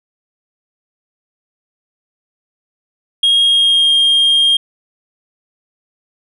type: tone with pitch glide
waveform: sine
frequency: 3262 to 3221 Hz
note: G#7 to G7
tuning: -32 to +46 cents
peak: -6 dBFS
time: 3.23-4.57 s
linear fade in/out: 5 ms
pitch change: -22 cents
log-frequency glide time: 3.43-3.93 s
effects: tanh soft clip ceiling -7 dBFS